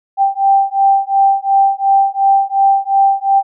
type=beating tone pair; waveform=sine; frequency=784 / 786.8 Hz; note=G5 / G5; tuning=0 / +6 cents; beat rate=2.8 Hz; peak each=-12 dBFS; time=0.17-3.43 s; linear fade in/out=50 ms; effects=none